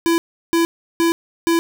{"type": "tone bursts", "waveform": "square", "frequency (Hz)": 334.5, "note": "E4", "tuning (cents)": 25, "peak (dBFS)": -14, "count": 4, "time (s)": [0.06, 1.59], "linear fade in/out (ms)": 0, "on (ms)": 120, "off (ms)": 350, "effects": ["8-bit"]}